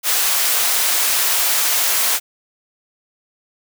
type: high-pass noise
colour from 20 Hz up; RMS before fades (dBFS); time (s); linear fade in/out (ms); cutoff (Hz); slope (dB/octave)
white; -17; 0.03-2.2; 50; 600; 12
effects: none